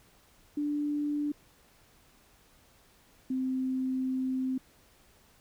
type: tone pair in turn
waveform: sine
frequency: 293.7 / 259.9 Hz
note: D4 / C4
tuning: 0 / -11 cents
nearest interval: major second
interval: 211 cents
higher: first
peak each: -28 dBFS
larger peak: neither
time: 0.57-1.32 / 3.3-4.58 s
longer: second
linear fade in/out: 5 ms
effects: pink hiss -62 dBFS RMS until 5.4 s